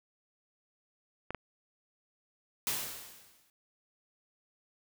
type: clicks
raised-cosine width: 0.5 ms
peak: -22 dBFS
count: 2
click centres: 1.306 / 1.347 s
type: noise with exponential decay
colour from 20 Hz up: white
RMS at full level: -31 dBFS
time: 2.67-3.5 s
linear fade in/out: 1 ms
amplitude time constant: 180 ms
effects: none